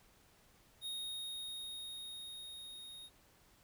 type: tone with level ramp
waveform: square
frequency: 3729 Hz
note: A#7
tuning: in tune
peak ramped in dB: -40 to -50 dBFS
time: 0.81-3.1 s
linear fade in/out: 50 ms
effects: pink hiss -67 dBFS RMS until 3.63 s